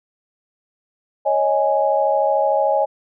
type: chord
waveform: sine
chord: C# suspended second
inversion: none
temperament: equal with one note detuned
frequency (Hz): 554.4 / 627.7 / 830.6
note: C#5 / D#5 / G#5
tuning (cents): 0 / +15 / 0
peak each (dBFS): -19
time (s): 1.25-2.86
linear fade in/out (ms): 20
effects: none